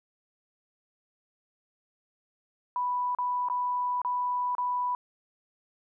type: tone with dropouts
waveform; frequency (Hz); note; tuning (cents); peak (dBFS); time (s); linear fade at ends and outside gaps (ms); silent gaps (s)
sine; 987.8; B5; 0; -26; 2.76-4.95; 1; 3.149-3.186 / 3.486-3.499 / 4.017-4.048 / 4.551-4.582
effects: none